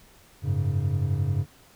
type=chord; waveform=triangle; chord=F# suspended second; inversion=none; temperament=equal; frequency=92.5 / 103.83 / 138.59 Hz; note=F#2 / G#2 / C#3; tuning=0 / 0 / 0 cents; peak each=-25 dBFS; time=0.42-1.46 s; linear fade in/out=50 ms; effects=pink hiss -55 dBFS RMS until 1.75 s